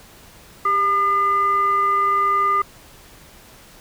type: tone with frequency modulation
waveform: sine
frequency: 1209 Hz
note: D6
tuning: 50 cents sharp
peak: -15 dBFS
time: 0.65-2.62 s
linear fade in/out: 5 ms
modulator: 813 Hz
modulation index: 0.39
effects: pink hiss -46 dBFS RMS until 3.8 s